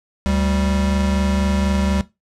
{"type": "tone pair together", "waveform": "square", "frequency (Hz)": [73, 194.89], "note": ["D2", "G3"], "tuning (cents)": [-10, -10], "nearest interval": "octave + perfect fourth", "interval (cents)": 1700, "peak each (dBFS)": -20, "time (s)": [0.26, 2.01], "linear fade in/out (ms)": 0, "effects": ["noise-tail reverb RT60 0.2 s tail -17 dB re dry", "low-pass 8000 Hz 12 dB/octave"]}